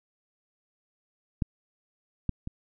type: clicks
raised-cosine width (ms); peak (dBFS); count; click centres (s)
5; -13 / -14 / -22; 3; 1.422 / 2.293 / 2.474
effects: none